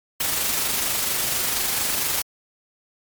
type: noise with amplitude modulation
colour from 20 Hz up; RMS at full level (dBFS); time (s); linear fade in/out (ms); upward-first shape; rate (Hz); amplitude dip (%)
white; -22; 0.2-2.22; 5; sine; 24.3; 30
effects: MP3 96 kbps